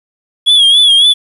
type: tone with vibrato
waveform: triangle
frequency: 3344 Hz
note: G#7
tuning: 11 cents sharp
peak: -3 dBFS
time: 0.46-1.14 s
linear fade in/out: 20 ms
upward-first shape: sine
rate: 3.6 Hz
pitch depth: 76 cents each way
effects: resampled to 32000 Hz + 7-bit